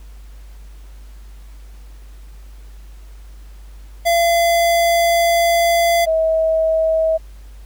square / sine tone pair in turn, 681 / 642.8 Hz, F5 / E5, -44 / -44 cents, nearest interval minor second, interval 100 cents, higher first, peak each -13 dBFS, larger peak neither, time 4.05-6.06 / 6.06-7.18 s, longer first, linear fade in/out 20 ms, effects added 50 Hz sine -35 dBFS peak until 7.65 s + pink hiss -52 dBFS RMS until 7.65 s

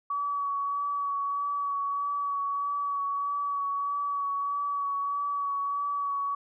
sine tone with vibrato, 1135 Hz, C#6, 41 cents sharp, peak -27 dBFS, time 0.1-6.35 s, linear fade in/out 5 ms, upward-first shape sine, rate 1.6 Hz, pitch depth 17 cents each way, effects none

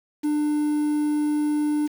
triangle tone with quantisation, 298.5 Hz, D4, 28 cents sharp, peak -18 dBFS, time 0.23-1.88 s, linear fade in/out 20 ms, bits 7, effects none

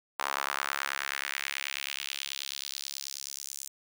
sawtooth tone with high-pass filter sweep, 69.3 Hz, C#2, in tune, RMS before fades -36 dBFS, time 0.19-3.68 s, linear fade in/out 5 ms, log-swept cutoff 1000 to 7100 Hz, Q 1.9, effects none

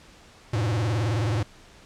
square tone with vibrato, 110 Hz, A2, in tune, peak -23 dBFS, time 0.53-1.43 s, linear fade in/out 5 ms, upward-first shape sine, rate 19 Hz, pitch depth 200 cents each way, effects pink hiss -51 dBFS RMS until 1.85 s + low-pass 7000 Hz 12 dB/octave

